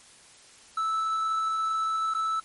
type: tone with dropouts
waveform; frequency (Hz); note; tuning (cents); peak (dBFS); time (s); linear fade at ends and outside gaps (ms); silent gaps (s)
triangle; 1313; E6; -7; -23; 0.77-2.4; 5; 2.139-2.147
effects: white hiss -53 dBFS RMS until 2.44 s + MP3 48 kbps